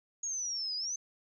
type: exponential two-way sweep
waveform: sine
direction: down then up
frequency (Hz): 6680 to 4869 to 6310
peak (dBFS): -33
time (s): 0.23-0.96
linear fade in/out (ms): 5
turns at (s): 0.76
effects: none